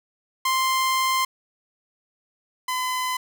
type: tone pair in turn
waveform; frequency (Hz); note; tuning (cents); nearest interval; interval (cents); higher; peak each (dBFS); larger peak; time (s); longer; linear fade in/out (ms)
sawtooth; 1047 / 1015.4; C6 / B5; +1 / +48; minor second; 53; first; -16 / -20; first; 0.45-1.25 / 2.68-3.17; first; 5
effects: none